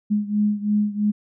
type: beating tone pair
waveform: sine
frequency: 207.7 / 210.7 Hz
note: G#3 / G#3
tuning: 0 / +25 cents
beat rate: 3 Hz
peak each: -20 / -23 dBFS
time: 0.1-1.12 s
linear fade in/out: 20 ms
effects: none